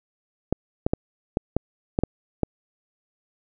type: clicks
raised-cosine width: 2 ms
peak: -7 dBFS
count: 8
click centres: 0.526 / 0.865 / 0.935 / 1.371 / 1.566 / 1.989 / 2.036 / 2.433 s
effects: none